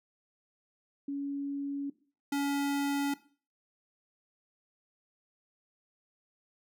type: tone pair in turn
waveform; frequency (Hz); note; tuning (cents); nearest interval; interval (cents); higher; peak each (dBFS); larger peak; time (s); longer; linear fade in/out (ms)
sine / square; 281 / 282.2; C#4 / C#4; +24 / +31; unison; 7; second; -32 / -29; second; 1.08-1.9 / 2.32-3.14; neither; 5
effects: noise-tail reverb RT60 0.4 s tail -17 dB re dry